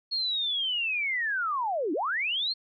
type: linear two-way sweep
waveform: sine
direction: down then up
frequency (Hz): 4342 to 277.4 to 4342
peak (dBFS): -26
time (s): 0.11-2.54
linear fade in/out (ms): 20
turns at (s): 1.93
effects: none